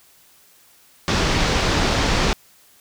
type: low-pass noise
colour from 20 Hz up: pink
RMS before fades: -19 dBFS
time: 1.08-2.33 s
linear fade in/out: 0 ms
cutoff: 6000 Hz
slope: 24 dB/octave
effects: white hiss -53 dBFS RMS until 2.8 s